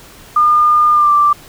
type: tone with pitch glide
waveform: sine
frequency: 1211 to 1175.2 Hz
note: D#6 to D6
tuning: -47 to +1 cents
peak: -7 dBFS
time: 0.36-1.33 s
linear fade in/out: 5 ms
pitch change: -52 cents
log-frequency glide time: 0.92-1.12 s
effects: pink hiss -39 dBFS RMS until 1.48 s